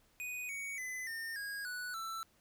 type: tone with pitch steps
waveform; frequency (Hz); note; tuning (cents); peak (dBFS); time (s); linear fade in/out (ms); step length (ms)
square; 2485 / 2240 / 2018 / 1819.1 / 1639.5 / 1477.6 / 1331.7; D#7 / C#7 / B6 / A#6 / G#6 / F#6 / E6; -3 / +18 / +37 / -43 / -23 / -3 / +17; -40; 0.2-2.23; 0; 290
effects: pink hiss -70 dBFS RMS until 2.4 s